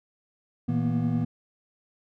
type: tone cluster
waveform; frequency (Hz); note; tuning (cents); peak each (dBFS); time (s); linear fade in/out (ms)
triangle; 115.1 / 161.3 / 230.5 / 241; A#2 / E3 / A#3 / B3; -22 / -37 / -19 / -42; -27 / -26 / -31 / -25; 0.68-1.25; 10
effects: none